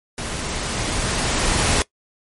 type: noise with level ramp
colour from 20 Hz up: pink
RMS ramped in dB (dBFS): -28 to -17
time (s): 0.18-1.82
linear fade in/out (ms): 0
effects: noise-tail reverb RT60 0.1 s tail -20 dB re dry + MP3 48 kbps